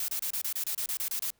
blue noise bursts, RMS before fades -32 dBFS, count 12, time 0-1.304 s, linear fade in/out 2 ms, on 83 ms, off 28 ms, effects pink hiss -70 dBFS RMS until 1.39 s

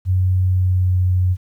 sine tone with pitch glide, 92.5 to 91.38 Hz, F#2 to F#2, 0 to -21 cents, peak -13 dBFS, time 0.05-1.37 s, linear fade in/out 50 ms, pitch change -21 cents, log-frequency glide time 0.43-0.98 s, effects 9-bit

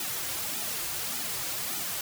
white noise with flanger, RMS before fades -33 dBFS, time 0-2.01 s, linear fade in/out 2 ms, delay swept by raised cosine 1.8 to 4.7 ms, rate 1.7 Hz, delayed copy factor -0.95, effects none

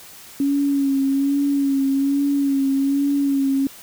sine tone with vibrato, 277.2 Hz, C#4, in tune, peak -16 dBFS, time 0.4-3.67 s, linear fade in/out 2 ms, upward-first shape sine, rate 1.2 Hz, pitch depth 36 cents each way, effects white hiss -42 dBFS RMS until 3.82 s

